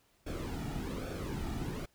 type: noise with flanger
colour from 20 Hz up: brown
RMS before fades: -38 dBFS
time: 0.26-1.86 s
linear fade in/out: 10 ms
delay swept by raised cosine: 1 to 1.95 ms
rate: 1.2 Hz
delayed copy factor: -0.65
effects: pink hiss -70 dBFS RMS until 1.94 s